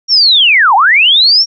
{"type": "linear two-way sweep", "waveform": "sine", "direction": "down then up", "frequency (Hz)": [5650, 744, 5650], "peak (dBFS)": -4, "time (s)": [0.08, 1.46], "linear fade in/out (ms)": 50, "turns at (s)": 0.75, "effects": []}